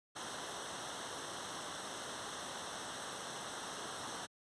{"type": "noise with comb filter", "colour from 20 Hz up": "pink", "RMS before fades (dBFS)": -44, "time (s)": [0.15, 4.27], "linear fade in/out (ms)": 20, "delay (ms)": 0.42, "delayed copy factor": -0.75, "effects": ["high-pass 100 Hz 12 dB/octave", "resampled to 22050 Hz"]}